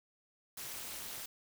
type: noise with amplitude modulation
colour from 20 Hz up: white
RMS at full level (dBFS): -40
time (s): 0.57-1.26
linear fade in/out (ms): 5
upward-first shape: sine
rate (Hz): 251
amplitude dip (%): 95
effects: none